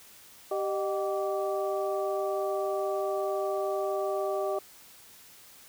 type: tone cluster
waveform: sine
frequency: 390.6 / 613 / 764 / 1160 Hz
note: G4 / D#5 / G5 / D6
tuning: -6 / -26 / -45 / -22 cents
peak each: -31 / -31 / -36 / -38 dBFS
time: 0.51-4.59 s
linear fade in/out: 5 ms
effects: white hiss -53 dBFS RMS until 5.68 s